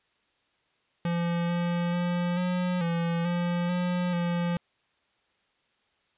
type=tone with pitch steps; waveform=square; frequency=171.4 / 173.2 / 175.4 / 180 / 169 / 174.4 / 178.3 / 173.2 Hz; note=F3 / F3 / F3 / F#3 / E3 / F3 / F3 / F3; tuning=-32 / -14 / +8 / -47 / +43 / -2 / +36 / -14 cents; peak=-26 dBFS; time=1.05-4.57 s; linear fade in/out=2 ms; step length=440 ms; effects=white hiss -70 dBFS RMS until 6.17 s + resampled to 8000 Hz